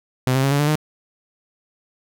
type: tone with pitch steps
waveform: sawtooth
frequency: 128.4 / 132.93 / 137.62 / 142.47 / 147.49 / 152.69 Hz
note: C3 / C3 / C#3 / C#3 / D3 / D#3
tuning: -32 / +28 / -12 / +48 / +8 / -32 cents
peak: -12 dBFS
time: 0.27-0.756 s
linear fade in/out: 0 ms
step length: 81 ms
effects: none